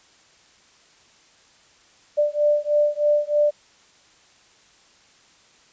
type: beating tone pair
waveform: sine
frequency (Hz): 590 / 593.2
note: D5 / D5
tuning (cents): +8 / +17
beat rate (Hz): 3.2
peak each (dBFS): -20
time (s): 2.17-3.51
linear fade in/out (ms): 20
effects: white hiss -55 dBFS RMS until 5.72 s + resampled to 16000 Hz